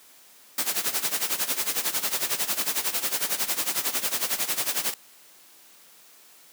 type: noise with tremolo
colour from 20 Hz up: white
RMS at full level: -24 dBFS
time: 0.58-4.94 s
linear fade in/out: 2 ms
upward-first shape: sine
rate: 11 Hz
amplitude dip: 80%
effects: white hiss -53 dBFS RMS until 6.52 s + high-pass 200 Hz 12 dB/octave